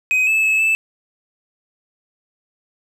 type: tone with pitch steps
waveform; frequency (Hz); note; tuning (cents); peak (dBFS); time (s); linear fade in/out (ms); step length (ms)
triangle; 2517 / 2612 / 2593 / 2631; D#7 / E7 / E7 / E7; +19 / -17 / -29 / -4; -12; 0.11-0.75; 0; 160
effects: none